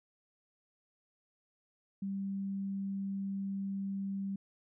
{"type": "tone", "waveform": "sine", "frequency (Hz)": 196, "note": "G3", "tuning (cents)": 0, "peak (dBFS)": -34, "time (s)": [2.02, 4.36], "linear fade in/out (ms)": 5, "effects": []}